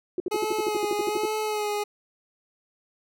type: tone bursts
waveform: sine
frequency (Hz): 360.1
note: F#4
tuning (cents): -47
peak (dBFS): -23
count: 14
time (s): 0.18-1.254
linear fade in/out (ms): 2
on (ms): 21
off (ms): 60
type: tone with vibrato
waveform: 25% pulse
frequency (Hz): 423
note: G#4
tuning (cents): +32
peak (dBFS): -22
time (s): 0.31-1.84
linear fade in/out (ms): 10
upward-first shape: sine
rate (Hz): 1.2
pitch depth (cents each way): 34
effects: none